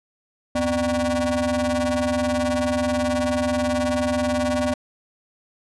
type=ring-modulated tone; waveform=40% pulse; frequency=172.9 Hz; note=F3; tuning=17 cents flat; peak=-16 dBFS; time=0.55-4.74 s; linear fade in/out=5 ms; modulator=423 Hz; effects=resampled to 24000 Hz